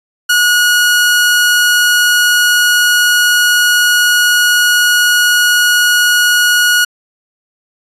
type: tone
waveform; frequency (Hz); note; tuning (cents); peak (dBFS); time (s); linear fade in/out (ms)
sawtooth; 1452; F#6; -33; -4; 0.29-6.85; 10
effects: resampled to 32000 Hz